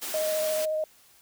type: high-pass noise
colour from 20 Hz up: white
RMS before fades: -34 dBFS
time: 0.01-0.66 s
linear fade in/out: 20 ms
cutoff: 180 Hz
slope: 96 dB/octave
type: tone with vibrato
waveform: sine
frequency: 622.3 Hz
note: D#5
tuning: in tune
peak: -25 dBFS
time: 0.14-0.84 s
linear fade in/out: 2 ms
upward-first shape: triangle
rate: 14 Hz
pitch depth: 17 cents each way
effects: white hiss -58 dBFS RMS until 1.21 s